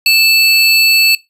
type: tone pair together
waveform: square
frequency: 2637 / 4435 Hz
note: E7 / C#8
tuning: 0 / 0 cents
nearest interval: major sixth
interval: 900 cents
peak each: -10 dBFS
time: 0.06-1.15 s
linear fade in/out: 2 ms
effects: noise-tail reverb RT60 0.2 s tail -20 dB re dry + resampled to 32000 Hz